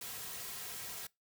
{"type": "noise with comb filter", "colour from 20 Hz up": "white", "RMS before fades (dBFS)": -44, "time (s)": [0.01, 1.07], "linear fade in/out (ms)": 5, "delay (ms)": 3.4, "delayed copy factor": -0.55, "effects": ["noise-tail reverb RT60 0.2 s tail -23 dB re dry"]}